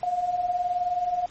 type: beating tone pair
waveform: sine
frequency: 699 / 718 Hz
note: F5 / F5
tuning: +1 / +48 cents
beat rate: 19 Hz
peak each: -30 / -24 dBFS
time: 0.03-1.26 s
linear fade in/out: 2 ms
effects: pink hiss -50 dBFS RMS until 1.3 s + MP3 32 kbps